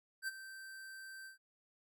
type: tone with ADSR envelope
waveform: square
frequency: 1558 Hz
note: G6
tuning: 11 cents flat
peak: -36 dBFS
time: 0.22-1.38 s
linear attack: 57 ms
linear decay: 26 ms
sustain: -13 dB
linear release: 120 ms
effects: AAC 64 kbps